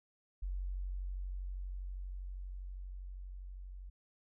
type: tone with level ramp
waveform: sine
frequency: 46.25 Hz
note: F#1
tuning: in tune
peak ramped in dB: -35 to -45 dBFS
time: 0.42-3.9 s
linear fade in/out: 10 ms
effects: none